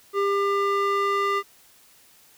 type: tone with band-pass filter sweep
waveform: square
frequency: 399.4 Hz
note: G4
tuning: 32 cents sharp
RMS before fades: -23 dBFS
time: 0.13-1.43 s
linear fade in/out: 50 ms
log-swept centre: 840 to 1400 Hz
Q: 1.4
effects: white hiss -55 dBFS RMS until 2.37 s